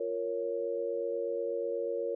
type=chord; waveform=sine; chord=Bb minor; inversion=second; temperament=equal with one note detuned; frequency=351.3 / 466.2 / 554.4 Hz; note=F4 / Bb4 / Db5; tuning=+10 / 0 / 0 cents; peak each=-39 / -33 / -35 dBFS; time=0-2.15 s; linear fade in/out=5 ms; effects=none